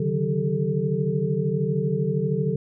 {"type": "tone cluster", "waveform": "sine", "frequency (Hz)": [140.3, 153.2, 186.8, 399.5, 440.9], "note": ["C#3", "D#3", "F#3", "G4", "A4"], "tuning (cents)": [21, -27, 17, 33, 4], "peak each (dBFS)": [-27, -26, -27, -32, -27], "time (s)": [0, 2.56], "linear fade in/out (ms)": 5, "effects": []}